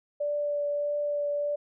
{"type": "tone with vibrato", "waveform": "sine", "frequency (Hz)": 583, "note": "D5", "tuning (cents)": -13, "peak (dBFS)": -26, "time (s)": [0.2, 1.56], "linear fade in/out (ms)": 10, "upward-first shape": "triangle", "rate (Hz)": 1.6, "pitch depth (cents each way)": 11, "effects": []}